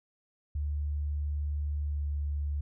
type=tone with pitch glide; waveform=sine; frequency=73.42 to 72.7 Hz; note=D2 to D2; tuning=0 to -17 cents; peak=-29 dBFS; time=0.55-2.61 s; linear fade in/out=5 ms; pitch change=-17 cents; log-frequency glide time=1.86-2.02 s; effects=none